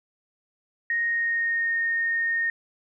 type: tone with pitch glide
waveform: sine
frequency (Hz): 1864.7 to 1843.3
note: A#6 to A#6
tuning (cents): 0 to -20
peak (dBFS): -22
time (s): 0.9-2.5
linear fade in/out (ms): 2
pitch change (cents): -20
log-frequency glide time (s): 1.05-1.76
effects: none